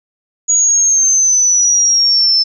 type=exponential sweep; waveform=sine; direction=down; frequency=6790 to 5270 Hz; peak=-8 dBFS; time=0.48-2.44 s; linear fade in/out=20 ms; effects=none